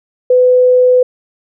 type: tone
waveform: sine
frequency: 502 Hz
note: B4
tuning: 28 cents sharp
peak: -5 dBFS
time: 0.3-1.03 s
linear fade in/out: 5 ms
effects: none